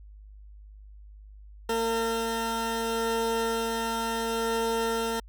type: tone pair together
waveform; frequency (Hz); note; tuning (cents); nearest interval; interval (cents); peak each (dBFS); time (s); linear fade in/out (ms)
20% pulse; 228.2 / 455.7; A#3 / A#4; -37 / -39; octave; 1198; -27 / -23; 1.69-5.2; 5
effects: added 51 Hz sine -45 dBFS peak until 5.28 s